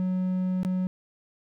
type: tone with dropouts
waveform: triangle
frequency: 184.5 Hz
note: F#3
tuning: 5 cents flat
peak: -22 dBFS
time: 0-0.87 s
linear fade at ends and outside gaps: 0 ms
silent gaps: 0.632-0.649 s
effects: none